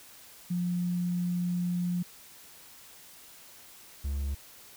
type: tone pair in turn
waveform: sine / triangle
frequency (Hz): 176.8 / 70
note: F3 / C#2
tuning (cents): +22 / +18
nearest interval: octave + major third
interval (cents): 1604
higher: first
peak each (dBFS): -27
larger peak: neither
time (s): 0.5-2.03 / 4.04-4.35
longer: first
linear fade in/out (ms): 10
effects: white hiss -52 dBFS RMS until 4.76 s